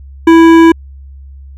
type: tone with hard clipping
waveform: triangle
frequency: 329.6 Hz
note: E4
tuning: in tune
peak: -3 dBFS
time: 0.27-0.72 s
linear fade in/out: 5 ms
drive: 17 dB
effects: added 68 Hz sine -29 dBFS peak until 1.57 s